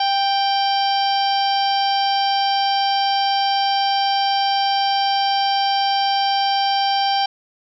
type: harmonic tone with a mistuned harmonic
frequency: 784 Hz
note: G5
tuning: in tune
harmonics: 1 / 2 / 3 / 4 / 5 / 6 / 7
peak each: -17 / -31 / -33 / -25 / -34 / -27 / -30 dBFS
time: 0-7.26 s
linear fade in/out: 5 ms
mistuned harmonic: 1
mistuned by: +17 cents
effects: none